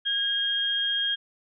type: tone pair together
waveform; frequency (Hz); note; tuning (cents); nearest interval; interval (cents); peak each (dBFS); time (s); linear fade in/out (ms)
sine; 1635 / 3240; G#6 / G#7; -28 / -43; octave; 1185; -31 / -24; 0.05-1.16; 20
effects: none

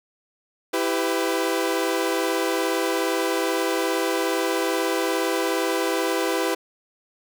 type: chord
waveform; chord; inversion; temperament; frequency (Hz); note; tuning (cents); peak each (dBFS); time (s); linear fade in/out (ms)
sawtooth; E minor; none; equal with one note detuned; 329.6 / 392 / 502.8; E4 / G4 / B4; 0 / 0 / +31; -22; 0.73-6.55; 10
effects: none

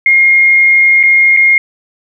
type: tone with dropouts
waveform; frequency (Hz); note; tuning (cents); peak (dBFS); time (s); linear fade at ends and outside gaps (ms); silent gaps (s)
sine; 2136; C7; +35; -4; 0.06-1.58; 2; 1.03-1.035 / 1.366-1.371
effects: none

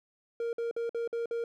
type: tone bursts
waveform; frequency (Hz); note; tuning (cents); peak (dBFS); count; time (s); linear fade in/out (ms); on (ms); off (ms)
triangle; 466.2; A#4; 0; -28; 6; 0.4-1.44; 2; 130; 52
effects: none

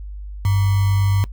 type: tone with sample-and-hold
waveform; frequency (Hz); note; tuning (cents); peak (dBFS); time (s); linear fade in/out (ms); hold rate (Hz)
sine; 98.4; G2; +7; -14; 0.45-1.24; 0; 1050
effects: noise-tail reverb RT60 0.1 s tail -21 dB re dry + added 50 Hz sine -29 dBFS peak until 1.32 s

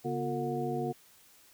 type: tone cluster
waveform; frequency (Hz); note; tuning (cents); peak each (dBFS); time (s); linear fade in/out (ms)
sine; 141.2 / 243.5 / 357.7 / 451.7 / 726; C#3 / B3 / F4 / A4 / F#5; +32 / -24 / +41 / +45 / -33; -37 / -37 / -36 / -37 / -37; 0.04-0.93; 20
effects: white hiss -60 dBFS RMS until 1.53 s

